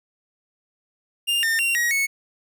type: tone with pitch steps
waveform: 45% pulse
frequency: 2804 / 1812 / 2756 / 1898 / 2206 Hz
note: F7 / A#6 / F7 / A#6 / C#7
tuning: +6 / -50 / -24 / +31 / -9 cents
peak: -19 dBFS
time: 1.27-2.07 s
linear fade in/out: 20 ms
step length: 160 ms
effects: none